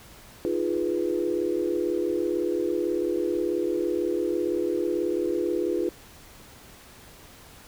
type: chord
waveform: sine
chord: F half-diminished seventh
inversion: third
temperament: equal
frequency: 311.1 / 349.2 / 415.3 / 493.9 Hz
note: Eb4 / F4 / Ab4 / Cb5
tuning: 0 / 0 / 0 / 0 cents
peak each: -31 / -26 / -30 / -31 dBFS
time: 0.45-5.89 s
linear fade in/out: 0 ms
effects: pink hiss -49 dBFS RMS until 7.67 s